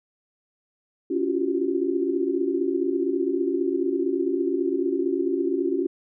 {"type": "tone cluster", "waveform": "sine", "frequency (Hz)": [279.1, 339.2, 354.3, 383.3], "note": ["C#4", "E4", "F4", "G4"], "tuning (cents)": [12, 50, 25, -39], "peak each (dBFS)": -27, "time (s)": [1.1, 5.87], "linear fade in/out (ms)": 10, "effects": []}